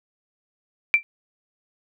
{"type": "tone with exponential decay", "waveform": "sine", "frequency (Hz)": 2349, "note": "D7", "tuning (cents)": 0, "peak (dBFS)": -8, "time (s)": [0.94, 1.03], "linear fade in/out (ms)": 0, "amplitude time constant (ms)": 19, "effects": []}